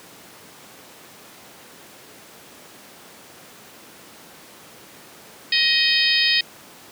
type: harmonic tone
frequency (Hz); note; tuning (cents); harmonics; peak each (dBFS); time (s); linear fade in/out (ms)
627; D#5; +13; 3 / 4 / 5 / 6 / 7 / 8; -23 / -23 / -23 / -23 / -23 / -23; 5.52-6.41; 5
effects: pink hiss -44 dBFS RMS until 6.91 s + high-pass 200 Hz 12 dB/octave